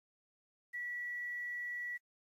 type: tone with quantisation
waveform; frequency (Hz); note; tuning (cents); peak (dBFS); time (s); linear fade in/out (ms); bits
sine; 1944; B6; -28; -38; 0.73-1.98; 20; 11
effects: AAC 48 kbps